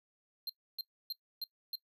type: tone bursts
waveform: square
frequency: 4174 Hz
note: C8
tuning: 5 cents flat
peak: -36 dBFS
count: 5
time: 0.47-1.755 s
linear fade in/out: 2 ms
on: 25 ms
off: 290 ms
effects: noise-tail reverb RT60 0.1 s tail -19 dB re dry